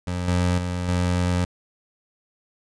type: tone with level steps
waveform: 25% pulse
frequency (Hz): 89.2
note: F2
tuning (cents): +37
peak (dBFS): -21 / -15 / -21 / -16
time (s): 0.07-1.45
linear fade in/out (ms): 5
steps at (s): 0.28 / 0.58 / 0.88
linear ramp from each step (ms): 2
effects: resampled to 22050 Hz